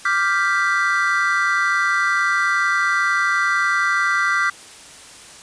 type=chord; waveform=triangle; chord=G dominant seventh; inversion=second; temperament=equal; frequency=1174.7 / 1396.9 / 1568 / 1975.5 Hz; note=D6 / F6 / G6 / B6; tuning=0 / 0 / 0 / 0 cents; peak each=-20 dBFS; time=0.05-4.5 s; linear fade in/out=5 ms; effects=white hiss -41 dBFS RMS until 5.42 s + resampled to 22050 Hz